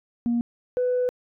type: tone pair in turn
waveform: sine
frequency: 236.7 / 498.1 Hz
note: A#3 / B4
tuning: +27 / +15 cents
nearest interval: octave + minor second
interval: 1288 cents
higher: second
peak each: -19 dBFS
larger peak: neither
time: 0.26-0.41 / 0.77-1.09 s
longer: second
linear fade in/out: 0 ms
effects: tanh soft clip ceiling -17 dBFS